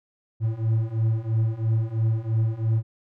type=beating tone pair; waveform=triangle; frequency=110 / 113 Hz; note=A2 / A2; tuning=0 / +47 cents; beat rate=3 Hz; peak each=-23 / -21 dBFS; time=0.4-2.83 s; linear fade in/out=50 ms; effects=none